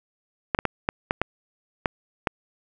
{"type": "clicks", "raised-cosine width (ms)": 0.5, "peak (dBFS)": -6, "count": 8, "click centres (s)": [0.548, 0.589, 0.653, 0.889, 1.109, 1.216, 1.858, 2.272], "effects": []}